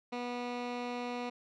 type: tone with low-pass filter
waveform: 15% pulse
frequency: 244 Hz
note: B3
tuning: 21 cents flat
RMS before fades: -38 dBFS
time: 0.12-1.3 s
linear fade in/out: 10 ms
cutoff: 3700 Hz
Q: 1
effects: none